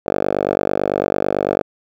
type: tone with band-pass filter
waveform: 5% pulse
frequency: 49 Hz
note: G1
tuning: in tune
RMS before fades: -19 dBFS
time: 0.06-1.62 s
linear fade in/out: 10 ms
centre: 580 Hz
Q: 1.7
effects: none